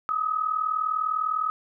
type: tone pair together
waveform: sine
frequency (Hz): 1235 / 1274.9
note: D#6 / D#6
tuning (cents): -13 / +42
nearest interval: minor second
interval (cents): 55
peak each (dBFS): -28 / -25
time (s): 0.09-1.5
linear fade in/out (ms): 0
effects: none